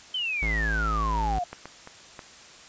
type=exponential sweep; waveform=sine; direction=down; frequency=3121 to 690 Hz; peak=-26 dBFS; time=0.14-1.44 s; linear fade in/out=5 ms
type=tone; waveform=square; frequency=54 Hz; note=A1; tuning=32 cents flat; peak=-27 dBFS; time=0.42-1.39 s; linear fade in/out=5 ms
type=clicks; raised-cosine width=0.5 ms; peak=-21 / -23 / -26 / -23 dBFS; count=4; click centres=1.53 / 1.656 / 1.874 / 2.192 s
effects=white hiss -48 dBFS RMS until 2.68 s + resampled to 16000 Hz